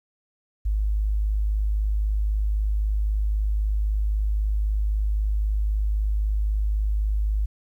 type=tone; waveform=sine; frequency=51.91 Hz; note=G#1; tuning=in tune; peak=-20 dBFS; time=0.65-7.46 s; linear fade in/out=10 ms; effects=10-bit